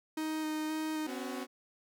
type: tone with vibrato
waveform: 45% pulse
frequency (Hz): 311.1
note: D#4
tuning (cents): 0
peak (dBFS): -33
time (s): 0.17-1.07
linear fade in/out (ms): 5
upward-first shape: square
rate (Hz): 1.9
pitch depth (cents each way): 10
type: chord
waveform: sawtooth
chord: B suspended second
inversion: none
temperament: equal with one note detuned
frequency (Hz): 253.3 / 277.2 / 370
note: B3 / C#4 / F#4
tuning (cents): +44 / 0 / 0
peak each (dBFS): -36 / -38 / -39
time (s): 1.05-1.47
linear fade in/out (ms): 50
effects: none